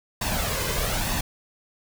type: noise with flanger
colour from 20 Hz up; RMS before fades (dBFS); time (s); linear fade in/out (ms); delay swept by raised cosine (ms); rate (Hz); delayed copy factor
pink; -26; 0.21-1.21; 5; 1.1 to 1.99; 1.1; +0.6
effects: none

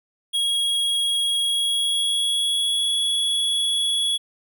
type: tone with pitch glide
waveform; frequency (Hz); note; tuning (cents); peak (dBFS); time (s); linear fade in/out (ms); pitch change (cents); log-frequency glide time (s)
square; 3305 to 3369; G#7 to G#7; -9 to +24; -20; 0.33-4.18; 20; +33; 1.37-2.95
effects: none

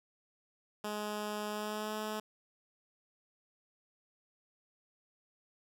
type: tone with pitch glide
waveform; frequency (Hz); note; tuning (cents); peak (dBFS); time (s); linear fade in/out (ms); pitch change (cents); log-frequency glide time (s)
10% pulse; 210 to 214.5; G#3 to A3; +19 to -44; -28; 0.84-2.2; 5; +37; 1.5-1.95
effects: none

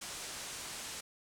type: low-pass noise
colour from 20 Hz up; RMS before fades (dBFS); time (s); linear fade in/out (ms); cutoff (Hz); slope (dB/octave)
white; -44; 0.01-1.01; 10; 9400; 24
effects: none

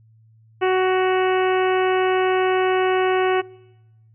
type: harmonic tone with a mistuned harmonic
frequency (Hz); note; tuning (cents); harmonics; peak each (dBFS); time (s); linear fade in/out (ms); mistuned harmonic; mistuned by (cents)
372.7; F#4; +13; 1 / 2 / 3 / 4 / 5 / 6 / 7 / 8; -17 / -23 / -27 / -29 / -31 / -33 / -34 / -35; 0.61-3.42; 20; 8; -33
effects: noise-tail reverb RT60 1.0 s tail -24 dB re dry + added 111 Hz sine -50 dBFS peak until 4.14 s

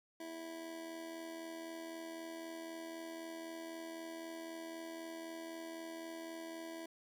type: tone with amplitude modulation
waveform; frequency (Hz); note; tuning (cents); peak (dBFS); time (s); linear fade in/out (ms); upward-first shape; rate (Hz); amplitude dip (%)
25% pulse; 328.5; E4; -6; -39; 0.2-6.86; 5; sine; 83.9; 45
effects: none

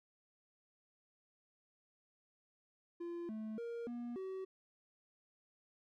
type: tone with pitch steps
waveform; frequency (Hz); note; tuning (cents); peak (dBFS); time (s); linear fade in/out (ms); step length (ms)
triangle; 343.5 / 217.7 / 468.3 / 239.6 / 379.5; F4 / A3 / A#4 / A#3 / F#4; -29 / -18 / +8 / +48 / +44; -39; 3-4.45; 10; 290
effects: none

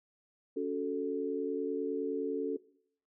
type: chord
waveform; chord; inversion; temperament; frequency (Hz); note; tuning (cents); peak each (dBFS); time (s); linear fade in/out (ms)
sine; F# minor; second; equal with one note detuned; 280.9 / 370 / 440; C#4 / F#4 / A4; +23 / 0 / 0; -36 / -37 / -34; 0.56-2.57; 10
effects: noise-tail reverb RT60 0.6 s tail -19 dB re dry

